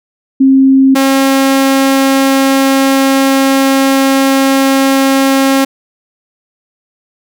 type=tone pair in turn; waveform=sine / sawtooth; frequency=267.5 / 270.3 Hz; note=C4 / C#4; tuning=+38 / -44 cents; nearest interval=unison; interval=18 cents; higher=second; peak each=-3 dBFS; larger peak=neither; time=0.4-0.95 / 0.95-5.65 s; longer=second; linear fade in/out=10 ms; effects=none